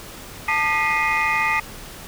sine tone cluster, 883 / 1210 / 1946 / 2107 / 2483 Hz, A5 / D#6 / B6 / C7 / D#7, +6 / -49 / -26 / +12 / -4 cents, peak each -23 dBFS, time 0.48-1.6 s, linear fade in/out 5 ms, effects tanh soft clip ceiling -12 dBFS + pink hiss -38 dBFS RMS until 2.07 s

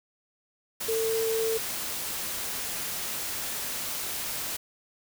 sine tone in noise, 448 Hz, A4, 31 cents sharp, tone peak -25 dBFS, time 0.88-1.58 s, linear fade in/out 10 ms, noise white, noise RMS -33 dBFS, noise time 0.8-4.57 s, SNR +5 dB, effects none

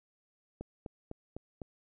click train, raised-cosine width 2 ms, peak -27 dBFS, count 5, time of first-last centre 0.61-1.618 s, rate 3.97 Hz, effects none

